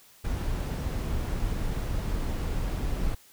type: noise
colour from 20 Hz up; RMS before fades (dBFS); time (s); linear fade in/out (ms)
brown; -29; 0.24-3.15; 10
effects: white hiss -56 dBFS RMS until 3.32 s